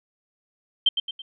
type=tone with echo; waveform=sine; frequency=3136 Hz; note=G7; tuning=in tune; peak=-14 dBFS; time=0.86-0.89 s; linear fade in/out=5 ms; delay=110 ms; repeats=3; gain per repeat=-7 dB; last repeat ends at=1.22 s; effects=none